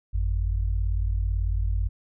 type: tone pair together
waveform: sine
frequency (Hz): 50.64 / 88.7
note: G#1 / F2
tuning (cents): -43 / +27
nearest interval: minor seventh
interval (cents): 970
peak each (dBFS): -23 / -28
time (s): 0.13-1.89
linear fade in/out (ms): 20
effects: none